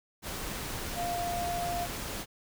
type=tone in noise; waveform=sine; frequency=698.5 Hz; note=F5; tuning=in tune; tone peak=-31 dBFS; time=0.95-1.88 s; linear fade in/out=50 ms; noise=pink; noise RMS=-37 dBFS; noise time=0.22-2.26 s; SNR=+3 dB; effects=none